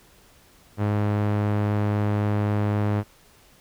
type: tone with low-pass filter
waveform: sawtooth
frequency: 103.83 Hz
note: G#2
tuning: in tune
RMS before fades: -23 dBFS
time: 0.77-3.04 s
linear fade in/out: 50 ms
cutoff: 1800 Hz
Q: 0.59
effects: pink hiss -55 dBFS RMS until 3.6 s